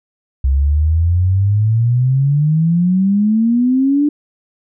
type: exponential sweep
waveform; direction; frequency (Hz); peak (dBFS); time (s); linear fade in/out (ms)
sine; up; 65.41 to 298; -10; 0.44-4.09; 5
effects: none